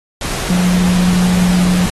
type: tone in noise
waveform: sine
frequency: 180 Hz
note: F#3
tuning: 47 cents flat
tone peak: -10 dBFS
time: 0.5-1.86 s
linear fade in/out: 2 ms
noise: pink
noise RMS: -21 dBFS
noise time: 0.21-1.9 s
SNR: +8 dB
effects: low-pass 12000 Hz 12 dB/octave + AAC 32 kbps